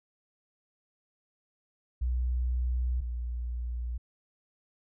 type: tone pair in turn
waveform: sine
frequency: 61.74 / 59.88 Hz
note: B1 / A#1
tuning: 0 / +47 cents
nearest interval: minor second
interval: 53 cents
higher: first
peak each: -26 / -31 dBFS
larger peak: first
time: 2.01-3.01 / 3.01-3.98 s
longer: first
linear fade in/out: 10 ms
effects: none